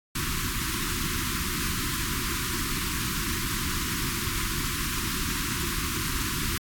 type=band-stop noise; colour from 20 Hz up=pink; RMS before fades=-29 dBFS; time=0.15-6.58 s; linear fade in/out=5 ms; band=370 to 980 Hz; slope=96 dB/octave; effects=AAC 64 kbps